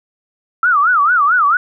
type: tone with vibrato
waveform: sine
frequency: 1300 Hz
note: E6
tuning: 24 cents flat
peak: -9 dBFS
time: 0.63-1.57 s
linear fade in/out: 2 ms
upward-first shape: sine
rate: 4.5 Hz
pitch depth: 240 cents each way
effects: none